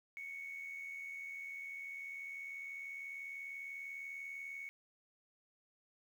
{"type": "tone with amplitude modulation", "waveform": "sine", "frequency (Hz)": 2217, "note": "C#7", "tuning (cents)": 0, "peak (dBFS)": -40, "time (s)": [0.17, 4.69], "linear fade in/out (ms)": 0, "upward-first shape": "sine", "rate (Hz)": 80.1, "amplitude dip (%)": 55, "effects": ["tanh soft clip ceiling -38 dBFS", "11-bit"]}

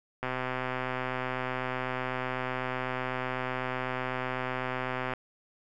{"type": "click train", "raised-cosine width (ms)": 0.5, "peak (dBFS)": -17, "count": 629, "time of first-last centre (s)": [0.23, 5.136], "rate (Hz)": 128, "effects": []}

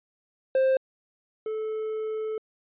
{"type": "tone pair in turn", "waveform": "triangle", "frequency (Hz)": [527, 435.7], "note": ["C5", "A4"], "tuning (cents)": [12, -17], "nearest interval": "minor third", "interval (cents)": 329, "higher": "first", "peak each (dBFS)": [-17, -26], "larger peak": "first", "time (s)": [[0.55, 0.77], [1.46, 2.38]], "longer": "second", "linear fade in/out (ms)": 2, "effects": ["resampled to 8000 Hz"]}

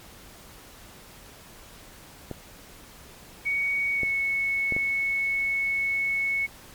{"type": "clicks", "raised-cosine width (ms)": 2, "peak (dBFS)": -19, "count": 4, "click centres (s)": [2.313, 4.033, 4.723, 4.765]}
{"type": "tone with pitch glide", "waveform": "sine", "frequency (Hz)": [2238, 2205], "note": ["C#7", "C#7"], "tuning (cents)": [16, -10], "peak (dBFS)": -23, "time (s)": [3.45, 6.47], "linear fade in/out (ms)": 20, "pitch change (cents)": -26, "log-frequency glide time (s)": [3.93, 4.06]}
{"effects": ["pink hiss -48 dBFS RMS until 6.74 s", "MP3 96 kbps"]}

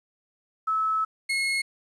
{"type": "tone pair in turn", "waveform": ["sine", "35% pulse"], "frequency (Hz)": [1300, 2168], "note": ["E6", "C#7"], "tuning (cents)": [-24, -39], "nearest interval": "major sixth", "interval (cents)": 885, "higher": "second", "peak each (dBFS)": -22, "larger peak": "neither", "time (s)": [[0.67, 1.05], [1.29, 1.62]], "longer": "first", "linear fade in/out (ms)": 10, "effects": ["resampled to 24000 Hz", "10-bit"]}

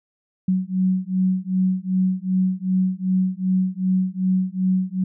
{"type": "beating tone pair", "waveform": "sine", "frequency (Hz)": [185, 187.6], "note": ["F#3", "F#3"], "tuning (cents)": [0, 24], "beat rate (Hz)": 2.6, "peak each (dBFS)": -21, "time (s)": [0.48, 5.04], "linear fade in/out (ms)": 5, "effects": []}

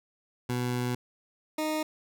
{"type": "tone pair in turn", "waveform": "20% pulse", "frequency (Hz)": [123.47, 309.6], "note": ["B2", "D#4"], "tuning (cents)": [0, -9], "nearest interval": "octave + major third", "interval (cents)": 1591, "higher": "second", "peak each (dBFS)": -23, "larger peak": "neither", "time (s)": [[0.49, 0.95], [1.58, 1.83]], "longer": "first", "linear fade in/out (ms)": 5, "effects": []}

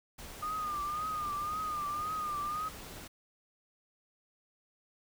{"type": "noise", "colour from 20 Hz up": "pink", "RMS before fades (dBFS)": -47, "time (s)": [0.18, 3.08], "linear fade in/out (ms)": 10}
{"type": "tone with vibrato", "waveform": "sine", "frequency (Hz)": 1216, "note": "D#6", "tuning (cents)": -40, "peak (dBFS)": -33, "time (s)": [0.42, 2.69], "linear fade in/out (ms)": 10, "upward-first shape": "triangle", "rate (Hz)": 1.9, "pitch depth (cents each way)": 79}
{"effects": []}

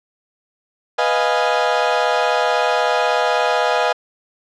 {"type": "chord", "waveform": "30% pulse", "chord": "F half-diminished seventh", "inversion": "second", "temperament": "equal", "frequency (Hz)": [493.9, 622.3, 698.5, 830.6], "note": ["Cb5", "Eb5", "F5", "Ab5"], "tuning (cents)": [0, 0, 0, 0], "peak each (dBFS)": -18, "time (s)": [0.98, 3.93], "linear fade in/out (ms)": 10, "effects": ["low-pass 4000 Hz 12 dB/octave"]}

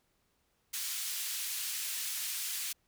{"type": "band-pass noise", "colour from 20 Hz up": "white", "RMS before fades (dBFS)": -37, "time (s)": [0.73, 2.73], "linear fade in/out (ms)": 10, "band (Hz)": [2200, 15000], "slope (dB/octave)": 12, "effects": ["pink hiss -75 dBFS RMS until 2.87 s"]}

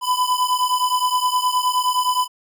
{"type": "beating tone pair", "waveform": "square", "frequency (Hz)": [998, 1007.6], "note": ["B5", "B5"], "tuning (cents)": [18, 34], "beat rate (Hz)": 9.6, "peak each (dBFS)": [-20, -22], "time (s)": [0.01, 2.28], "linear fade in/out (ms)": 50, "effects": []}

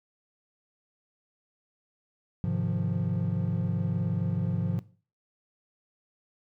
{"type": "chord", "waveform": "triangle", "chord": "F minor seventh", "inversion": "first", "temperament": "equal", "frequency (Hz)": [103.83, 130.81, 155.56, 174.61], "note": ["Ab2", "C3", "Eb3", "F3"], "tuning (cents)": [0, 0, 0, 0], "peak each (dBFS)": [-29, -30, -31, -27], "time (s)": [2.44, 4.79], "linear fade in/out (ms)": 0, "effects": ["noise-tail reverb RT60 0.4 s tail -19 dB re dry", "tanh soft clip ceiling -17 dBFS"]}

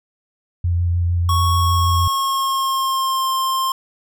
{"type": "tone with vibrato", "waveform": "sine", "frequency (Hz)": 86.9, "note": "F2", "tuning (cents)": -8, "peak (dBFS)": -15, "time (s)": [0.64, 2.08], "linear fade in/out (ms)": 5, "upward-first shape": "triangle", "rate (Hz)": 6.6, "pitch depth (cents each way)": 23}
{"type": "tone with pitch glide", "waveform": "square", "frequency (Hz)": [1107, 1055.8], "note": ["C#6", "C6"], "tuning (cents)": [-3, 15], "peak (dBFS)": -18, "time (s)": [1.29, 3.72], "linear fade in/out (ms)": 2, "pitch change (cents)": -82, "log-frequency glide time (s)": [1.52, 3.3]}
{"effects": []}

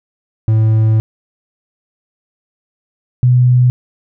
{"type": "tone pair in turn", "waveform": ["triangle", "sine"], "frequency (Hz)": [110, 124.72], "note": ["A2", "B2"], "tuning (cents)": [0, 17], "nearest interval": "major second", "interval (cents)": 217, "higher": "second", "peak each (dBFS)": -6, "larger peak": "neither", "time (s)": [[0.48, 1], [3.23, 3.7]], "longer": "first", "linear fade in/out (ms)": 0, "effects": []}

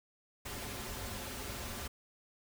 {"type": "noise with comb filter", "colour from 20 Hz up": "pink", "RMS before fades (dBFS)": -42, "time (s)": [0.45, 1.88], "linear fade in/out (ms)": 10, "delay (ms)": 6.3, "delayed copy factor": -0.6, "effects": []}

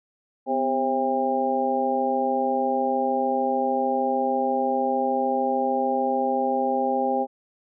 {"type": "harmonic tone with a mistuned harmonic", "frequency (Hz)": 133.5, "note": "C3", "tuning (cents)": 35, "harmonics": [2, 3, 4, 5, 6], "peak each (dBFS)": [-28, -30, -26, -33, -24], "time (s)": [0.46, 7.27], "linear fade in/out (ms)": 50, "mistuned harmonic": 2, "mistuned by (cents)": -82, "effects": []}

